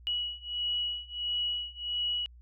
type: beating tone pair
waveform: sine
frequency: 2923 / 2924.5 Hz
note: F#7 / F#7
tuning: -22 / -21 cents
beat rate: 1.5 Hz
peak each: -34 / -33 dBFS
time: 0.07-2.26 s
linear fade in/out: 0 ms
effects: added 60 Hz sine -50 dBFS peak until 2.41 s